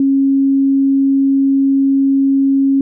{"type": "tone", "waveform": "sine", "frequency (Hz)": 272.9, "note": "C#4", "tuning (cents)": -27, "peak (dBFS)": -9, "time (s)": [0, 2.81], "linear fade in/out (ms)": 2, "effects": []}